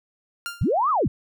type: tone with exponential decay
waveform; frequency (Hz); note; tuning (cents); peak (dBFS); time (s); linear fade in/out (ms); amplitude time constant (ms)
sawtooth; 1396.9; F6; 0; -22; 0.46-0.72; 0; 55
type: linear two-way sweep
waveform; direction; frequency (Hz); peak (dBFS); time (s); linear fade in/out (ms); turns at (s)
sine; up then down; 55 to 1295 to 55; -18; 0.61-1.08; 5; 0.9
effects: none